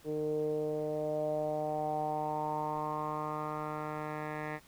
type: tone with low-pass filter sweep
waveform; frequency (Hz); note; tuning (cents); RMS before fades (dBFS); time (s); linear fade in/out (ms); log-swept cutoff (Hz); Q
10% pulse; 152.4; D#3; -36; -35; 0.04-4.6; 50; 410 to 1800; 5.3
effects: pink hiss -60 dBFS RMS until 4.67 s